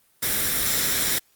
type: noise with comb filter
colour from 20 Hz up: white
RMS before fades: -23 dBFS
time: 0.22-1.19 s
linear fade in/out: 10 ms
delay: 0.54 ms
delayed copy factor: +0.5
effects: white hiss -62 dBFS RMS until 1.35 s + Opus 32 kbps